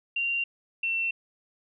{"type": "tone pair in turn", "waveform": "sine", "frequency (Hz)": [2767, 2701], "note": ["F7", "E7"], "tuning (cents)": [-17, 42], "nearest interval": "unison", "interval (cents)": 41, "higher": "first", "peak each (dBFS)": -25, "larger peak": "neither", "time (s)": [[0.16, 0.44], [0.83, 1.11]], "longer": "neither", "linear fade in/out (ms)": 5, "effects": []}